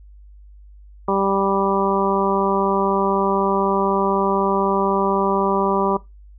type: harmonic tone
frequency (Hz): 196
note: G3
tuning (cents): 0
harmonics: 1 / 2 / 3 / 4 / 5 / 6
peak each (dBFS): -24 / -21 / -25 / -26 / -23 / -25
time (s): 1.08-5.97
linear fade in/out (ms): 5
effects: noise-tail reverb RT60 0.2 s tail -19 dB re dry + added 50 Hz sine -41 dBFS peak until 6.38 s